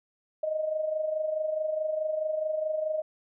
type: tone with amplitude modulation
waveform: sine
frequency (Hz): 622.3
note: D#5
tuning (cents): 0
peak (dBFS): -24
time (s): 0.43-3.02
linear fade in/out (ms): 5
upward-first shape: sine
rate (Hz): 24.7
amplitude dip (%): 60
effects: none